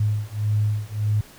sine beating tone pair, 104.8 / 106.5 Hz, G#2 / G#2, +16 / +44 cents, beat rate 1.7 Hz, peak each -23 dBFS, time 0-1.21 s, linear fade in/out 5 ms, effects pink hiss -47 dBFS RMS until 1.38 s

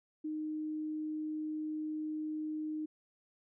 sine tone, 308.5 Hz, D#4, 15 cents flat, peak -35 dBFS, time 0.24-2.86 s, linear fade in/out 10 ms, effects none

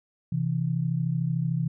sine tone pair together, 130.9 / 164.3 Hz, C3 / E3, +1 / -5 cents, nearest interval major third, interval 394 cents, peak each -27 / -26 dBFS, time 0.32-1.68 s, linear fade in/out 5 ms, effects none

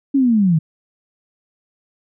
sine linear sweep, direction down, 283.3 to 150 Hz, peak -11 dBFS, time 0.14-0.59 s, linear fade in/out 10 ms, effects none

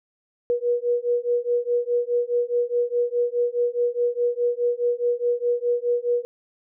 sine beating tone pair, 480 / 484.8 Hz, B4 / B4, -49 / -32 cents, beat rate 4.8 Hz, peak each -23 / -23 dBFS, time 0.5-6.25 s, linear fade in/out 0 ms, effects none

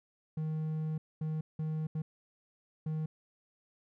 triangle tone bursts at uneven times, 156.5 Hz, D#3, 10 cents sharp, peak -30 dBFS, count 5, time 0.37-0.98 / 1.21-1.41 / 1.59-1.87 / 1.95-2.02 / 2.86-3.06 s, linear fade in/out 5 ms, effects none

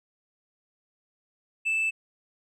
sine tone with tanh clipping, 2637 Hz, E7, in tune, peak -24 dBFS, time 1.65-1.91 s, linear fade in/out 20 ms, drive 2 dB, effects none

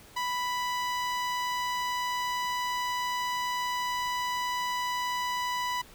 sawtooth tone with notch filter, 989 Hz, B5, 2 cents sharp, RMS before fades -31 dBFS, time 0.16-5.82 s, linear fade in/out 10 ms, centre 11000 Hz, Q 0.75, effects pink hiss -53 dBFS RMS until 5.94 s

